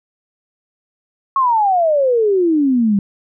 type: exponential sweep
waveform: sine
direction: down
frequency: 1108.7 to 193.9 Hz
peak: -11 dBFS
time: 1.36-2.99 s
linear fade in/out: 2 ms
effects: none